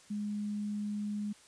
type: tone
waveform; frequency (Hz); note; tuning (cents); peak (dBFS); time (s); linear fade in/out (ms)
sine; 207.7; G#3; 0; -33; 0.1-1.33; 10
effects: white hiss -59 dBFS RMS until 1.47 s + resampled to 22050 Hz